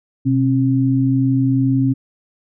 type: tone pair together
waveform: sine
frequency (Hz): 126.5 / 268.9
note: B2 / C4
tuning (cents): +42 / +47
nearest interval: octave + minor second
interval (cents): 1305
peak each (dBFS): -16 / -15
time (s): 0.25-1.94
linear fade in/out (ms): 20
effects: none